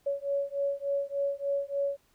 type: beating tone pair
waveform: sine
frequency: 559 / 562.4 Hz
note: C#5 / C#5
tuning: +14 / +25 cents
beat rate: 3.4 Hz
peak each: -31 dBFS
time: 0.06-1.97 s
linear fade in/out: 10 ms
effects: pink hiss -68 dBFS RMS until 2.14 s